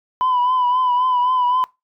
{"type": "tone with vibrato", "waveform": "sine", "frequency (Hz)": 1000, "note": "B5", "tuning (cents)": 21, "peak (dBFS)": -13, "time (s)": [0.21, 1.64], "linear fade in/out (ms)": 0, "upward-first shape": "triangle", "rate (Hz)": 3.8, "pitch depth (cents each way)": 53, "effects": ["noise-tail reverb RT60 0.2 s tail -22 dB re dry", "tanh soft clip ceiling -12 dBFS"]}